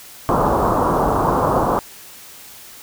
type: low-pass noise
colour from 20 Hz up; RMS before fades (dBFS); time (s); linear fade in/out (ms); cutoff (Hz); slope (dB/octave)
white; -17; 0.29-1.79; 0; 1200; 48
effects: white hiss -40 dBFS RMS until 2.82 s